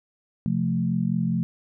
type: chord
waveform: sine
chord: F major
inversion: second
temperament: equal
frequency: 130.81 / 174.61 / 220 Hz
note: C3 / F3 / A3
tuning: 0 / 0 / 0 cents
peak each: -28 / -24 / -26 dBFS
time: 0.46-1.43 s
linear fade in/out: 0 ms
effects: none